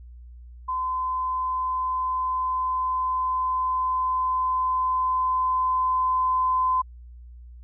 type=tone with level ramp; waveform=sine; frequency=1024 Hz; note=C6; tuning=38 cents flat; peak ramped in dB=-24 to -19 dBFS; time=0.68-6.82 s; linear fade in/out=10 ms; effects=added 60 Hz sine -41 dBFS peak until 7.63 s